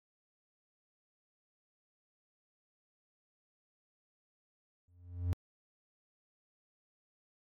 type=tone with exponential growth; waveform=triangle; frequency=88.2 Hz; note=F2; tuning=18 cents sharp; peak=-25 dBFS; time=4.88-5.33 s; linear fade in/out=0 ms; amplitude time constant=97 ms; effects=AAC 48 kbps